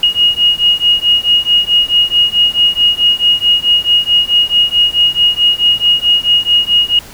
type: beating tone pair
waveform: sine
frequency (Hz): 2874 / 2878.6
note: F7 / F#7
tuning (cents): +49 / -48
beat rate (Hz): 4.6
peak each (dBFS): -11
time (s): 0.03-6.99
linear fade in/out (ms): 2
effects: pink hiss -34 dBFS RMS until 7.13 s